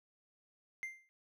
triangle tone with exponential decay, 2093 Hz, C7, in tune, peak -34 dBFS, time 0.83-1.09 s, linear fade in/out 0 ms, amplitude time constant 56 ms, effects none

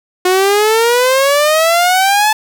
sawtooth exponential sweep, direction up, 361.3 to 873 Hz, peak -5 dBFS, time 0.25-2.33 s, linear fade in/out 5 ms, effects none

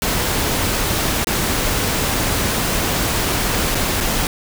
pink noise with dropouts, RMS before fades -19 dBFS, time 0.02-4.27 s, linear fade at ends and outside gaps 1 ms, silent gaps 1.245-1.27 / 3.748-3.752 / 4.004-4.008 s, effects none

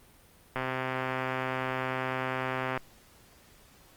click train, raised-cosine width 0.5 ms, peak -16 dBFS, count 289, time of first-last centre 0.56-2.775 s, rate 130 Hz, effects pink hiss -58 dBFS RMS until 3.96 s + Opus 32 kbps

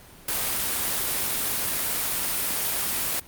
white noise, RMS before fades -26 dBFS, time 0.28-3.2 s, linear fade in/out 5 ms, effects pink hiss -48 dBFS RMS until 3.27 s + Opus 32 kbps

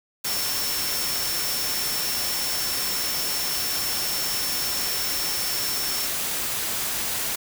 sine tone in noise, 5410 Hz, E8, 44 cents sharp, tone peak -29 dBFS, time 0.26-6.07 s, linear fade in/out 10 ms, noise white, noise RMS -27 dBFS, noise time 0.24-7.36 s, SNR -5 dB, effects none

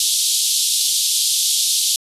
pink band-pass noise, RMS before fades -18 dBFS, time 0-1.96 s, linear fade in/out 2 ms, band 3300 to 12000 Hz, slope 48 dB/octave, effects resampled to 32000 Hz

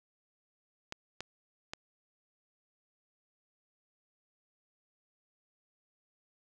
clicks, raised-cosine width 0.2 ms, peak -21 dBFS, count 3, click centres 0.924 / 1.206 / 1.735 s, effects none

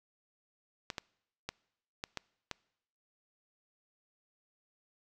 clicks, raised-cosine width 0.2 ms, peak -19 dBFS, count 6, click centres 0.902 / 0.982 / 1.49 / 2.039 / 2.173 / 2.513 s, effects noise-tail reverb RT60 0.8 s tail -25 dB re dry

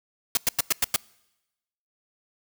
white noise bursts, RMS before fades -21 dBFS, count 6, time 0.35-0.961 s, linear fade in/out 2 ms, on 21 ms, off 97 ms, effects noise-tail reverb RT60 1.0 s tail -25 dB re dry

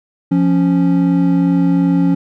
triangle tone pair together, 174.63 / 277.2 Hz, F3 / C#4, 0 / 0 cents, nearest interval minor sixth, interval 800 cents, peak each -11 dBFS, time 0.31-2.15 s, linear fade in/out 10 ms, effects none

